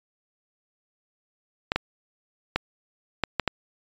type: clicks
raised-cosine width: 0.3 ms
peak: -6 dBFS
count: 6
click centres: 1.719 / 1.76 / 2.56 / 3.237 / 3.397 / 3.477 s
effects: resampled to 16000 Hz